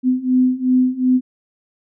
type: beating tone pair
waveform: sine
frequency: 253 / 255.7 Hz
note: B3 / C4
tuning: +42 / -40 cents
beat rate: 2.7 Hz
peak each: -17 / -15 dBFS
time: 0.03-1.21 s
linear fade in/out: 50 ms
effects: none